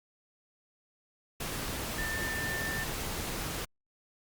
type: tone in noise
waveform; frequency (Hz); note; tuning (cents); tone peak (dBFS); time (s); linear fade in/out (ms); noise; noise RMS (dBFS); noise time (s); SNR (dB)
sine; 1787; A6; +26; -34; 1.98-2.84; 5; pink; -36; 1.4-3.65; -1
effects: Opus 48 kbps